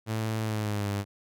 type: tone with pitch glide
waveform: sawtooth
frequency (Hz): 110.3 to 100.56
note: A2 to G2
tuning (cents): +5 to +45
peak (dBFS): -24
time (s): 0.06-1.05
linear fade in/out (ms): 50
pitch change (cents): -160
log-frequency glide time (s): 0.43-0.91
effects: none